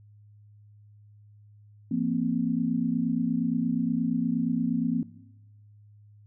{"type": "chord", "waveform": "sine", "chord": "F suspended fourth", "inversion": "none", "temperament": "equal with one note detuned", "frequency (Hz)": [170.92, 233.1, 261.6], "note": ["F3", "Bb3", "C4"], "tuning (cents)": [-37, 0, 0], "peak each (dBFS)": [-31, -27, -28], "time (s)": [1.91, 5.03], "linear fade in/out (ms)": 5, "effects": ["noise-tail reverb RT60 1.0 s tail -19 dB re dry", "added 104 Hz sine -51 dBFS peak until 6.26 s"]}